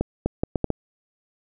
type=accelerating click train; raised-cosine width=2 ms; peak=-8 dBFS; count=6; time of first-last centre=0.01-0.703 s; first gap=250 ms; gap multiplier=0.7; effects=none